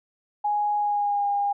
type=tone with pitch glide; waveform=sine; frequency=830.6 to 809.8 Hz; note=G#5 to G#5; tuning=0 to -44 cents; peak=-21 dBFS; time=0.44-1.53 s; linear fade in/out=10 ms; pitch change=-44 cents; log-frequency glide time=0.77-1.27 s; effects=none